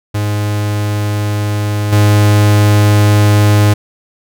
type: tone with level steps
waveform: 45% pulse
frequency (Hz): 104.1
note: G#2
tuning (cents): +5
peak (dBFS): -13 / -6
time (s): 0.14-3.74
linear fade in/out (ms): 10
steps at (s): 1.92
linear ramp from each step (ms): 10
effects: none